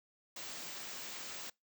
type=band-stop noise; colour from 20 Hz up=white; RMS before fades=-45 dBFS; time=0.36-1.5 s; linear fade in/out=5 ms; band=8000 to 16000 Hz; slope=96 dB/octave; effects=noise-tail reverb RT60 0.2 s tail -25 dB re dry + high-pass 150 Hz 12 dB/octave